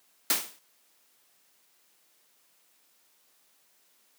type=noise with exponential decay; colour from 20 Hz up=white; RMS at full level=-21 dBFS; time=0.3-0.59 s; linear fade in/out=2 ms; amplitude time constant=61 ms; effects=white hiss -66 dBFS RMS until 4.18 s + high-pass 200 Hz 12 dB/octave